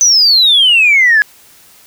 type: exponential sweep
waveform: sine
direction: down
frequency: 6160 to 1661.2 Hz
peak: -4 dBFS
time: 0.01-1.22 s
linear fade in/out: 0 ms
effects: tanh soft clip ceiling -1 dBFS + white hiss -43 dBFS RMS until 1.86 s